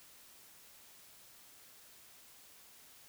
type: silence
effects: white hiss -59 dBFS RMS until 3.08 s